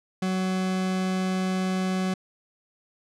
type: tone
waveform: 40% pulse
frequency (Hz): 186.8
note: F#3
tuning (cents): +17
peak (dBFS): -23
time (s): 0.22-2.14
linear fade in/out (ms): 5
effects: low-pass 8000 Hz 12 dB/octave